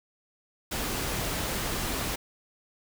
pink noise, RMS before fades -31 dBFS, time 0.71-2.16 s, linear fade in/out 10 ms, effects none

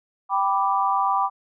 sine chord, G major, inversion none, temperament equal, 784 / 987.8 / 1174.7 Hz, G5 / B5 / D6, 0 / 0 / 0 cents, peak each -23 dBFS, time 0.29-1.3 s, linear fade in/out 50 ms, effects none

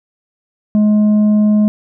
triangle tone with tanh clipping, 210.9 Hz, G#3, 27 cents sharp, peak -9 dBFS, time 0.75-1.68 s, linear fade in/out 0 ms, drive 9 dB, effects none

